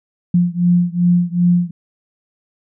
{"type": "beating tone pair", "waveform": "sine", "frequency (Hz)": [174.6, 177.2], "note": ["F3", "F3"], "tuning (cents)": [0, 25], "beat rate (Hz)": 2.6, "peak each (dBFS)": [-14, -15], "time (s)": [0.34, 1.71], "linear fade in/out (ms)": 5, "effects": []}